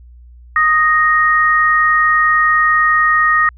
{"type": "tone pair together", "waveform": "sine", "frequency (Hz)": [1244.5, 1864.6], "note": ["D#6", "A#6"], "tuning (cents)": [0, 0], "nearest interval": "perfect fifth", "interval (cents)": 700, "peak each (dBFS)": -12, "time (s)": [0.56, 3.49], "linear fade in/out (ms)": 2, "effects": ["added 60 Hz sine -37 dBFS peak until 3.57 s"]}